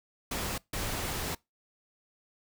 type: noise bursts at uneven times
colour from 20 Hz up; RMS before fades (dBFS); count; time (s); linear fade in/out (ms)
pink; -34; 2; 0.31-0.58 / 0.73-1.35; 5
effects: noise-tail reverb RT60 0.2 s tail -23 dB re dry